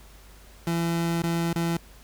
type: tone with dropouts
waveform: 30% pulse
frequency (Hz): 168.2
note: E3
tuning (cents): +35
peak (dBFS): -21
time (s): 0.67-1.77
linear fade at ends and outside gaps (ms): 2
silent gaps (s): 1.22-1.236 / 1.529-1.558
effects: added 50 Hz sine -49 dBFS peak until 2.03 s + pink hiss -53 dBFS RMS until 2.03 s